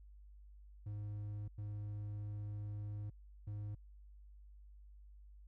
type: tone bursts at uneven times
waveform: triangle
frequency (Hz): 103.83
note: G#2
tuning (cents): 0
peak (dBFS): -39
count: 3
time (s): 0.86-1.48 / 1.58-3.1 / 3.47-3.75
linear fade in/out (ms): 5
effects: added 50 Hz sine -55 dBFS peak until 5.47 s